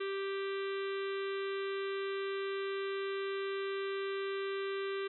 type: harmonic tone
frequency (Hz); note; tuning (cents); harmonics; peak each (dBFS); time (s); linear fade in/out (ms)
392; G4; 0; 1 / 3 / 4 / 5 / 6 / 7 / 8 / 9 / 10; -35 / -45 / -47 / -49 / -51 / -52 / -53 / -54 / -55; 0-5.08; 10
effects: none